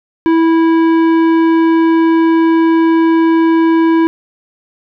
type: tone with tanh clipping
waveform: sine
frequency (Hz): 327.8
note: E4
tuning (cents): -10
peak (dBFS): -9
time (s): 0.26-4.07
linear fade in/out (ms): 0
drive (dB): 13
effects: none